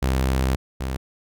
sawtooth tone pair in turn, 65.41 / 65.41 Hz, C2 / C2, 0 / 0 cents, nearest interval unison, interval 0 cents, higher neither, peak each -15 / -21 dBFS, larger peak first, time 0.02-0.56 / 0.8-0.97 s, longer first, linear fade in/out 10 ms, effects none

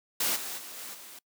white noise with level steps, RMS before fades -28 / -37 / -43 / -41 / -47 dBFS, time 0.2-1.19 s, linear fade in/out 5 ms, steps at 0.35 / 0.57 / 0.76 / 0.93 s, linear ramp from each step 20 ms, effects noise-tail reverb RT60 0.1 s tail -24 dB re dry + high-pass 200 Hz 12 dB/octave

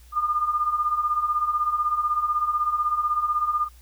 sine beating tone pair, 1199 / 1215 Hz, D6 / D#6, +36 / -42 cents, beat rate 16 Hz, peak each -27 / -22 dBFS, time 0.12-3.69 s, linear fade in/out 50 ms, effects added 60 Hz sine -47 dBFS peak until 3.81 s + white hiss -57 dBFS RMS until 3.81 s

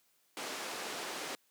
pink band-pass noise, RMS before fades -41 dBFS, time 0.37-1.35 s, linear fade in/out 0 ms, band 350 to 8500 Hz, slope 12 dB/octave, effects white hiss -72 dBFS RMS until 1.5 s + high-pass 150 Hz 12 dB/octave

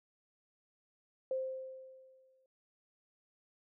sine tone with exponential decay, 523.3 Hz, C5, in tune, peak -31 dBFS, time 1.31-2.46 s, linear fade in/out 2 ms, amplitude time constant 250 ms, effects none

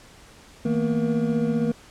triangle tone cluster, 159.4 / 226.5 / 241.8 / 474.9 Hz, D#3 / A#3 / B3 / A#4, +42 / -50 / -36 / +32 cents, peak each -26 / -21 / -26 / -26 dBFS, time 0.65-1.72 s, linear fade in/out 5 ms, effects pink hiss -49 dBFS RMS until 1.9 s + low-pass 9000 Hz 12 dB/octave

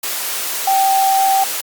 sine tone in noise, 776 Hz, G5, 18 cents flat, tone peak -11 dBFS, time 0.67-1.44 s, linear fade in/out 5 ms, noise white, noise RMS -22 dBFS, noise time 0.03-1.61 s, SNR +8 dB, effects high-pass 400 Hz 12 dB/octave + Opus 48 kbps

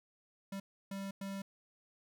square tone bursts at uneven times, 196 Hz, G3, in tune, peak -40 dBFS, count 3, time 0.52-0.6 / 0.91-1.11 / 1.21-1.42 s, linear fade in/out 5 ms, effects none

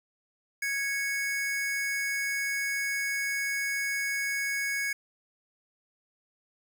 square tone pair together, 1658 / 2213 Hz, G#6 / C#7, -3 / -3 cents, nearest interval perfect fourth, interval 500 cents, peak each -33 / -31 dBFS, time 0.62-4.93 s, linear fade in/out 5 ms, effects none

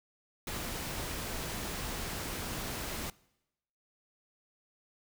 pink noise, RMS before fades -38 dBFS, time 0.47-3.1 s, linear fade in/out 2 ms, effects noise-tail reverb RT60 0.9 s tail -23 dB re dry

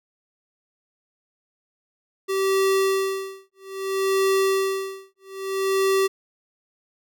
square tone with tremolo, 386.5 Hz, G4, 24 cents flat, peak -18 dBFS, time 2.28-6.08 s, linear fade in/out 20 ms, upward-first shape sine, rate 0.61 Hz, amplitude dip 100%, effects none

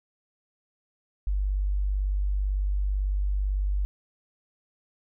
sine tone, 49 Hz, G1, in tune, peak -23 dBFS, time 1.27-3.85 s, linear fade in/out 0 ms, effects none

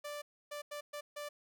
sawtooth tone bursts at uneven times, 587.3 Hz, D5, in tune, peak -37 dBFS, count 5, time 0.04-0.22 / 0.51-0.62 / 0.71-0.81 / 0.93-1.01 / 1.16-1.29 s, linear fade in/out 10 ms, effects none

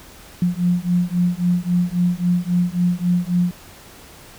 sine beating tone pair, 175.2 / 178.9 Hz, F3 / F3, +6 / +42 cents, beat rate 3.7 Hz, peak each -19 dBFS, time 0.42-3.51 s, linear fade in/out 2 ms, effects pink hiss -43 dBFS RMS until 4.38 s

